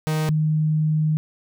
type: tone pair in turn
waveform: 45% pulse / sine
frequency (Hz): 155.56 / 154.83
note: D#3 / D#3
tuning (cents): 0 / -8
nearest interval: unison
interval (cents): 8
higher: first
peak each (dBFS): -20 / -17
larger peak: second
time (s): 0.07-0.29 / 0.29-1.17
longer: second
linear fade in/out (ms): 0
effects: none